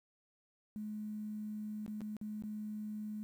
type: tone with dropouts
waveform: sine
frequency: 212.3 Hz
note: G#3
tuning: 38 cents sharp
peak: -39 dBFS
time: 0.76-3.23 s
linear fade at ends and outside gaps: 0 ms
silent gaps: 1.863-1.879 / 2.007-2.016 / 2.167-2.213 / 2.423-2.437 s
effects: 11-bit

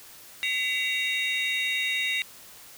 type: tone cluster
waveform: triangle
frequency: 2021 / 2255 / 2761 / 3742 Hz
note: B6 / C#7 / F7 / A#7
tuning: +39 / +29 / -20 / +6 cents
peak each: -29 dBFS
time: 0.43-2.22 s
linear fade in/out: 0 ms
effects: white hiss -48 dBFS RMS until 2.77 s

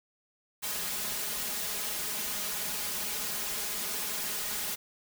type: noise with comb filter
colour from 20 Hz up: white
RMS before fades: -34 dBFS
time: 0.62-4.76 s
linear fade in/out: 20 ms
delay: 4.8 ms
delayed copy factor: +0.85
effects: none

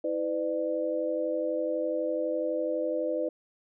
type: tone cluster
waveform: sine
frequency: 324.6 / 505 / 597 Hz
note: E4 / B4 / D5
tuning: -27 / +39 / +28 cents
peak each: -33 / -30 / -31 dBFS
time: 0.04-3.29 s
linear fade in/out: 5 ms
effects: none

